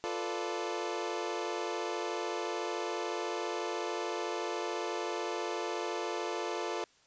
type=chord; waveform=25% pulse; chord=B half-diminished seventh; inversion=second; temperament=equal; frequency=349.2 / 440 / 493.9 / 587.3 Hz; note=F4 / A4 / B4 / D5; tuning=0 / 0 / 0 / 0 cents; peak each=-34 / -34 / -38 / -38 dBFS; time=0.04-6.84 s; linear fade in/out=0 ms; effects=white hiss -65 dBFS RMS until 7.06 s + resampled to 16000 Hz